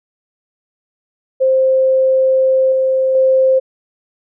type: tone with level steps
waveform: sine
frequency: 525 Hz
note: C5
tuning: 6 cents sharp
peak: -9 / -11 / -8 dBFS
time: 1.4-3.6 s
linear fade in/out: 20 ms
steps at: 2.72 / 3.15 s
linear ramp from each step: 2 ms
effects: none